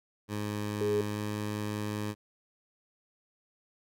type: tone with pitch glide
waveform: 15% pulse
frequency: 104.5 to 105.23 Hz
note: G#2 to G#2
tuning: +11 to +23 cents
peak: -26 dBFS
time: 0.28-2.15 s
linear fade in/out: 50 ms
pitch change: +12 cents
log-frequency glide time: 1.13-1.18 s
type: tone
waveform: sine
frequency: 416 Hz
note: G#4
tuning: 3 cents sharp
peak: -26 dBFS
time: 0.81-1.01 s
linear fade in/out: 2 ms
effects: none